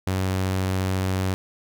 sawtooth tone, 94.2 Hz, F#2, 32 cents sharp, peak -18 dBFS, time 0.07-1.34 s, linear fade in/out 0 ms, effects none

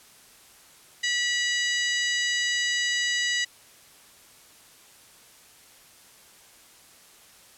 harmonic tone with a mistuned harmonic, 973 Hz, B5, 26 cents flat, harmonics 2 / 3 / 4 / 5 / 6 / 7 / 8, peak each -26 / -30 / -32 / -34 / -36 / -37 / -38 dBFS, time 1.03-3.45 s, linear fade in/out 10 ms, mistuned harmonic 6, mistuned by +68 cents, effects white hiss -53 dBFS RMS until 7.57 s + low-pass 12000 Hz 12 dB/octave

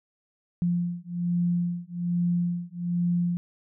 sine beating tone pair, 173.8 / 175 Hz, F3 / F3, -8 / +4 cents, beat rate 1.2 Hz, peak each -27 dBFS, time 0.62-3.37 s, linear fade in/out 0 ms, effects none

